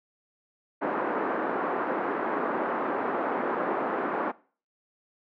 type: band-pass noise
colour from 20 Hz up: pink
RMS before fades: -29 dBFS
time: 0.81-4.32 s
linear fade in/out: 20 ms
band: 270 to 1500 Hz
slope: 24 dB/octave
effects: noise-tail reverb RT60 0.4 s tail -20 dB re dry